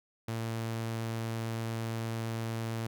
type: tone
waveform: sawtooth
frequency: 113.6 Hz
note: A#2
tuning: 44 cents flat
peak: -29 dBFS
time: 0.28-2.87 s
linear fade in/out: 5 ms
effects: none